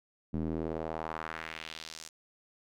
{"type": "tone with band-pass filter sweep", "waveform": "square", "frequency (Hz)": 40.1, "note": "E1", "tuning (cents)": -47, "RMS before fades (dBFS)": -38, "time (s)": [0.33, 2.09], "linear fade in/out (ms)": 10, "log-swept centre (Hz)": [210, 7000], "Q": 1.6, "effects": []}